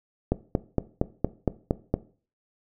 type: click train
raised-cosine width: 2 ms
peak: -8 dBFS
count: 8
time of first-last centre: 0.32-1.94 s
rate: 4.32 Hz
effects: noise-tail reverb RT60 0.4 s tail -17 dB re dry